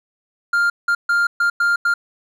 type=tone bursts at uneven times; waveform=triangle; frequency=1400 Hz; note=F6; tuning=4 cents sharp; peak=-12 dBFS; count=6; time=0.53-0.7 / 0.88-0.95 / 1.09-1.27 / 1.4-1.5 / 1.6-1.76 / 1.85-1.94 s; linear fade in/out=5 ms; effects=none